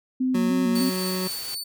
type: tone with vibrato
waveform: sine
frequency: 246.9 Hz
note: B3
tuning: in tune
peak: -20 dBFS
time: 0.2-0.9 s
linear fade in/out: 10 ms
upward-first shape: square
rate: 3.3 Hz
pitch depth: 71 cents each way
type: tone with pitch glide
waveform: 25% pulse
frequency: 183.9 to 185.39 Hz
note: F#3 to F#3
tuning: -10 to +4 cents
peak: -22 dBFS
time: 0.34-1.28 s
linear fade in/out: 10 ms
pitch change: +14 cents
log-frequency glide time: 0.67-0.79 s
type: tone with tremolo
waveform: sawtooth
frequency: 4504 Hz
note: C#8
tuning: 27 cents sharp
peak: -26 dBFS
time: 0.75-1.64 s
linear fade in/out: 10 ms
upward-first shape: triangle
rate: 4 Hz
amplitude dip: 45%
type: noise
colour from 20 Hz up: white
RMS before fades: -37 dBFS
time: 0.75-1.55 s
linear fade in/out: 5 ms
effects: none